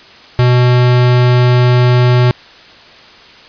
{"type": "tone", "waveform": "square", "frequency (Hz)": 123.8, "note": "B2", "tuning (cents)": 5, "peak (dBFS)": -7, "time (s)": [0.39, 2.31], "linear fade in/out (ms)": 0, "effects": ["white hiss -38 dBFS RMS until 3.48 s", "resampled to 11025 Hz"]}